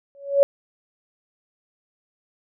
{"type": "tone with exponential growth", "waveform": "sine", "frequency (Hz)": 560, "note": "C#5", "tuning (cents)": 18, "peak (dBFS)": -8, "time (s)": [0.15, 0.43], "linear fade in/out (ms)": 0, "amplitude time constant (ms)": 60, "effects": []}